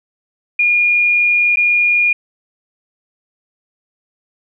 sine tone with dropouts, 2428 Hz, D#7, 43 cents flat, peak -10 dBFS, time 0.59-2.13 s, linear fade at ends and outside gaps 5 ms, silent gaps 1.559-1.57 s, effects none

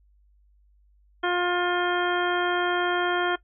harmonic tone, 354.4 Hz, F4, 25 cents sharp, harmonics 1 / 2 / 3 / 4 / 5 / 6 / 7 / 9, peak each -26 / -29 / -31 / -28 / -33 / -41 / -42 / -33 dBFS, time 1.23-3.36 s, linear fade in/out 10 ms, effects noise-tail reverb RT60 0.1 s tail -19 dB re dry + added 50 Hz sine -57 dBFS peak until 3.43 s

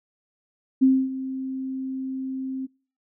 sine tone with ADSR envelope, 263.5 Hz, C4, 12 cents sharp, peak -12 dBFS, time 0.81-2.67 s, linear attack 19 ms, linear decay 260 ms, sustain -15 dB, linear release 21 ms, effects noise-tail reverb RT60 0.4 s tail -24 dB re dry

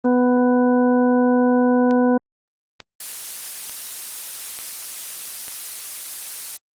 harmonic tone, 248.2 Hz, B3, 9 cents sharp, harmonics 1 / 2 / 3 / 4 / 6, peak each -15 / -19 / -26 / -28 / -32 dBFS, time 0.04-2.18 s, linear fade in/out 10 ms
click train, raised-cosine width 0.2 ms, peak -18 dBFS, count 5, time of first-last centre 1.91-5.481 s, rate 1.12 Hz
blue noise, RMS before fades -28 dBFS, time 3-6.57 s, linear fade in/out 5 ms
effects low-pass 12000 Hz 12 dB/octave + Opus 24 kbps

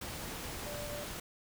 sine tone in noise, 587.3 Hz, D5, in tune, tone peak -42 dBFS, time 0.66-1.04 s, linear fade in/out 5 ms, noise pink, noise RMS -42 dBFS, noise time 0.01-1.2 s, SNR -3 dB, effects none

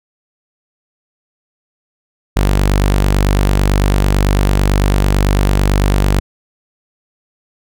sawtooth tone, 49 Hz, G1, in tune, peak -6 dBFS, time 2.36-6.2 s, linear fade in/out 10 ms, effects none

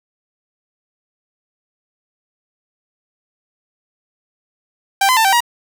sawtooth tone with pitch steps, 785 / 1021 / 892 / 777 / 952 Hz, G5 / C6 / A5 / G5 / A#5, +2 / -43 / +23 / -16 / +36 cents, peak -7 dBFS, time 5.01-5.405 s, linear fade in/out 5 ms, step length 79 ms, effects none

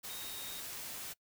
sine tone in noise, 3729 Hz, A#7, in tune, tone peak -47 dBFS, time 0.09-0.61 s, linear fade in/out 20 ms, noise white, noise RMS -44 dBFS, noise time 0.03-1.14 s, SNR -6 dB, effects noise-tail reverb RT60 0.1 s tail -23 dB re dry

